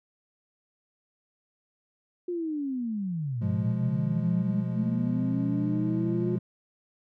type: linear two-way sweep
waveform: sine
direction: down then up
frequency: 360 to 96.9 to 360 Hz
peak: -28 dBFS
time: 2.28-6.36 s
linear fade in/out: 5 ms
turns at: 3.48 s
type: chord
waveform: triangle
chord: F diminished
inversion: second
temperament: equal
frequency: 123.47 / 174.61 / 207.7 Hz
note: Cb3 / F3 / Ab3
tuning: 0 / 0 / 0 cents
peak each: -29 dBFS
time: 3.41-6.39 s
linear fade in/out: 10 ms
effects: none